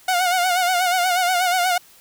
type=tone with vibrato; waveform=sawtooth; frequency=724 Hz; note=F#5; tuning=38 cents flat; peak=-13 dBFS; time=0.08-1.78 s; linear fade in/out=5 ms; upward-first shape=sine; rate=8.3 Hz; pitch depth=65 cents each way; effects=white hiss -50 dBFS RMS until 2 s